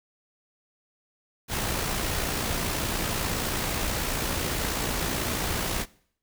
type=noise with amplitude modulation; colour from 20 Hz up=pink; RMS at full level=-27 dBFS; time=1.48-5.86 s; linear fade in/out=50 ms; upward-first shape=sine; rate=58.4 Hz; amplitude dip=35%; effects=noise-tail reverb RT60 0.6 s tail -22 dB re dry